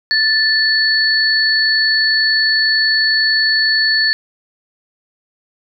sine tone pair together, 1760 / 4429 Hz, A6 / C#8, 0 / -2 cents, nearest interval octave + major third, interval 1598 cents, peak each -14 dBFS, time 0.11-4.13 s, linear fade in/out 0 ms, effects none

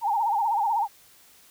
sine tone with vibrato, 865 Hz, A5, 30 cents flat, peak -21 dBFS, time 0.01-0.88 s, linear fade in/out 50 ms, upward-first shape sine, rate 16 Hz, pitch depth 140 cents each way, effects white hiss -55 dBFS RMS until 1.5 s

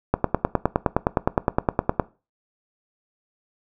click train, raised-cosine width 1 ms, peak -3 dBFS, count 19, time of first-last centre 0.14-1.998 s, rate 9.69 Hz, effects noise-tail reverb RT60 0.3 s tail -19 dB re dry

